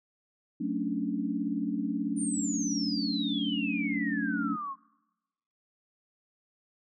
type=chord; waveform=sine; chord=D major seventh; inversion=first; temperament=just; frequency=183.54 / 220.2 / 275.3 / 293.7 Hz; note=F#3 / A3 / C#4 / D4; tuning=-14 / +2 / -12 / 0 cents; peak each=-36 / -34 / -33 / -33 dBFS; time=0.6-4.56 s; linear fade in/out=10 ms
type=exponential sweep; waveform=sine; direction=down; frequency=9330 to 1050 Hz; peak=-33 dBFS; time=2.16-4.76 s; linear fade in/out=50 ms
effects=noise-tail reverb RT60 1.0 s tail -23 dB re dry